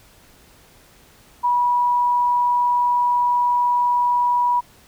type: tone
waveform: sine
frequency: 973 Hz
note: B5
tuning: 26 cents flat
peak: -15 dBFS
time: 1.43-4.61 s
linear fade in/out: 20 ms
effects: pink hiss -51 dBFS RMS until 4.87 s